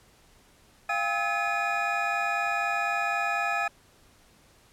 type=tone cluster; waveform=triangle; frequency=693 / 797 / 1287 / 1707 / 2461 Hz; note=F5 / G5 / E6 / G#6 / D#7; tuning=-14 / +28 / -42 / +47 / -20 cents; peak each=-30 dBFS; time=0.89-3.68 s; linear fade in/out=5 ms; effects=pink hiss -59 dBFS RMS until 4.72 s + low-pass 12000 Hz 12 dB/octave